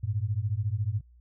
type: beating tone pair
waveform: sine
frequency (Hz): 98 / 112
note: G2 / A2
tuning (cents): 0 / +31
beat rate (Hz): 14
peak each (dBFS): -29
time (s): 0.03-1.01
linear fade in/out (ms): 10
effects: added 60 Hz sine -53 dBFS peak until 1.2 s